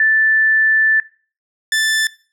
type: tone pair in turn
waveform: sine / sawtooth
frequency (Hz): 1760 / 1760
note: A6 / A6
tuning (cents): 0 / 0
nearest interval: unison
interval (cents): 0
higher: neither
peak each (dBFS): -10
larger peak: neither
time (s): 0-1 / 1.72-2.07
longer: first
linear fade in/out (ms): 2
effects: noise-tail reverb RT60 0.4 s tail -20 dB re dry + low-pass 11000 Hz 12 dB/octave